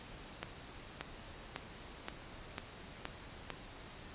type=accelerating click train; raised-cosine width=0.3 ms; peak=-22 dBFS; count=7; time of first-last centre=0.43-3.503 s; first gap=580 ms; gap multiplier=0.95; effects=pink hiss -51 dBFS RMS until 4.14 s + resampled to 8000 Hz